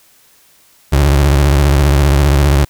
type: tone with vibrato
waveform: 30% pulse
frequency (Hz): 70.8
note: C#2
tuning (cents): +37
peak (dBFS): -5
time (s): 0.92-2.65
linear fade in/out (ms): 10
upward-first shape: sine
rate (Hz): 15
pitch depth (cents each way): 130
effects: white hiss -49 dBFS RMS until 2.69 s